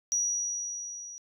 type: tone with level ramp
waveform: sine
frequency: 5800 Hz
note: F#8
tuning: 35 cents flat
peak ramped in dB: -23 to -41 dBFS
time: 0.12-1.18 s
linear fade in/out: 0 ms
effects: tanh soft clip ceiling -20 dBFS